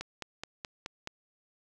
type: click train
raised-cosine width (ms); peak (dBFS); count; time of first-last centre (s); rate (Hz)
0.2; -20; 6; 0.01-1.074; 4.7
effects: none